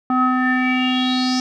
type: tone with low-pass filter sweep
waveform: square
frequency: 254.7 Hz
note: C4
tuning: 46 cents flat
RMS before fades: -18 dBFS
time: 0.1-1.4 s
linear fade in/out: 2 ms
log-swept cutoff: 1100 to 5500 Hz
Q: 6.9
effects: none